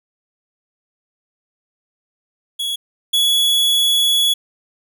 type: tone pair in turn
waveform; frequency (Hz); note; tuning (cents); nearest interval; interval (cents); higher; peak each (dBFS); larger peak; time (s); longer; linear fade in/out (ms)
45% pulse; 3356 / 3381; G#7 / G#7; +17 / +30; unison; 13; second; -20 / -13; second; 2.59-2.76 / 3.13-4.34; second; 10
effects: none